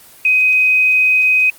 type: tone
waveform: sine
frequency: 2514 Hz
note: D#7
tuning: 17 cents sharp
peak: -9 dBFS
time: 0.25-1.5 s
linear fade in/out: 2 ms
effects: white hiss -42 dBFS RMS until 1.58 s + Opus 24 kbps